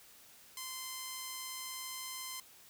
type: tone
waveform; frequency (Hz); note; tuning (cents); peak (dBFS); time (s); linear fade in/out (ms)
5% pulse; 1037; C6; -16; -29; 0.57-2.4; 2
effects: white hiss -59 dBFS RMS until 2.69 s